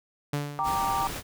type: tone with exponential decay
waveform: sawtooth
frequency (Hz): 145.1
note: D3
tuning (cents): -21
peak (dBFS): -21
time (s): 0.33-0.98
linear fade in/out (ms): 5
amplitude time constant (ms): 140
type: chord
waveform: sine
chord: G minor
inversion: none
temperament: equal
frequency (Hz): 784 / 932.3 / 1174.7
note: G5 / Bb5 / D6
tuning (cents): 0 / 0 / 0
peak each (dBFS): -29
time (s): 0.59-1.07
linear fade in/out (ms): 0
type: noise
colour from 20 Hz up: pink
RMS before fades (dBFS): -35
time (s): 0.63-1.23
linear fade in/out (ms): 50
effects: none